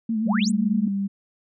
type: tone with vibrato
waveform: sine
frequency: 221.1 Hz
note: A3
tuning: 9 cents sharp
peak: -21 dBFS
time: 0.09-0.88 s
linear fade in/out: 5 ms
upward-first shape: sine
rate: 7.9 Hz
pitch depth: 59 cents each way
type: tone with pitch glide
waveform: sine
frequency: 196.4 to 197.65 Hz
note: G3 to G3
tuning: +4 to +15 cents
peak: -22 dBFS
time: 0.25-1.08 s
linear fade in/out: 20 ms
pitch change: +11 cents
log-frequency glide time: 0.77-0.84 s
type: exponential sweep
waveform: sine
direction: up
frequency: 430.4 to 10230 Hz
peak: -26 dBFS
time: 0.26-0.52 s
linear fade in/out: 50 ms
effects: none